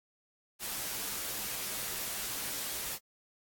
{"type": "noise with comb filter", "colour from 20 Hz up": "white", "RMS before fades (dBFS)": -37, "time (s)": [0.59, 2.99], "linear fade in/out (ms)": 50, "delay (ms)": 12, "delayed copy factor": -0.55, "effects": ["AAC 64 kbps"]}